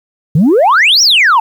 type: exponential two-way sweep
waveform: sine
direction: up then down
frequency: 138.59 to 5920 to 854 Hz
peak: -3 dBFS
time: 0.35-1.4 s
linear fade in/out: 5 ms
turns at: 1.02 s
effects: tanh soft clip ceiling -3 dBFS + 7-bit